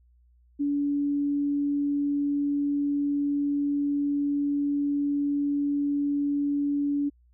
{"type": "tone", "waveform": "sine", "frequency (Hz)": 286.5, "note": "D4", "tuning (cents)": -43, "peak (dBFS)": -23, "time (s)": [0.59, 7.1], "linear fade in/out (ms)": 20, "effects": ["added 60 Hz sine -57 dBFS peak until 7.33 s"]}